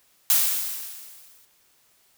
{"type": "noise with exponential decay", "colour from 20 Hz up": "blue", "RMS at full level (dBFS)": -17, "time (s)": [0.3, 1.45], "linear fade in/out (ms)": 0, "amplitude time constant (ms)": 250, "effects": ["white hiss -62 dBFS RMS until 2.17 s"]}